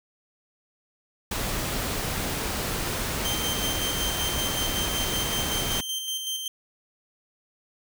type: noise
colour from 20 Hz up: pink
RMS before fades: -29 dBFS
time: 1.31-5.81 s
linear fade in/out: 5 ms
type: tone with tremolo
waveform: sawtooth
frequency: 3136 Hz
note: G7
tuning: in tune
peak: -24 dBFS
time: 3.25-6.48 s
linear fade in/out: 2 ms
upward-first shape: square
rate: 5.3 Hz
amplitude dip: 40%
effects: none